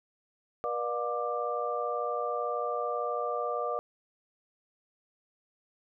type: tone cluster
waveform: sine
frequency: 481.9 / 600 / 713 / 1182 Hz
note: B4 / D5 / F5 / D6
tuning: -43 / +37 / +36 / +11 cents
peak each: -34 / -35 / -36 / -34 dBFS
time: 0.64-3.79 s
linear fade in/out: 0 ms
effects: none